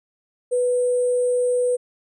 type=tone with sample-and-hold; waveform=sine; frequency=493.9 Hz; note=B4; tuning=in tune; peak=-17 dBFS; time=0.51-1.77 s; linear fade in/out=20 ms; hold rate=8820 Hz; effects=resampled to 32000 Hz